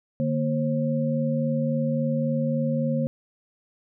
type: tone cluster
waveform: sine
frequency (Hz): 148.8 / 232.4 / 533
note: D3 / A#3 / C5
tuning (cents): +23 / -5 / +32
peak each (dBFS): -26 / -25 / -28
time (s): 0.2-3.07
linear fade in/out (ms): 0
effects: none